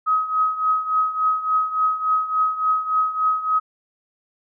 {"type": "tone with tremolo", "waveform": "sine", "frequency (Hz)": 1268, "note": "D#6", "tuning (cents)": 32, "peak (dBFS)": -14, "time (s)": [0.06, 3.6], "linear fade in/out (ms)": 20, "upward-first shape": "triangle", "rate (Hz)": 3.5, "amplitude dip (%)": 80, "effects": []}